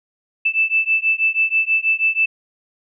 sine beating tone pair, 2637 / 2643.2 Hz, E7 / E7, 0 / +4 cents, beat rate 6.2 Hz, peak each -18 dBFS, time 0.45-2.26 s, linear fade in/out 10 ms, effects none

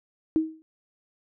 sine tone with exponential decay, 317.5 Hz, D#4, 35 cents sharp, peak -16 dBFS, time 0.36-0.62 s, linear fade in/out 0 ms, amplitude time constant 56 ms, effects none

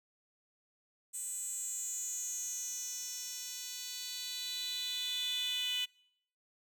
10% pulse tone with high-pass filter sweep, 497 Hz, B4, 11 cents sharp, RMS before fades -39 dBFS, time 1.13-5.86 s, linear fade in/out 20 ms, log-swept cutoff 8400 to 3100 Hz, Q 6.5, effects noise-tail reverb RT60 0.7 s tail -25 dB re dry

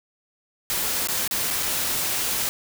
white noise with dropouts, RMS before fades -25 dBFS, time 0.7-2.49 s, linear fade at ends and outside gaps 0 ms, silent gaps 1.072-1.086 / 1.277-1.311 / 1.504-1.508 / 1.626-1.63 s, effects none

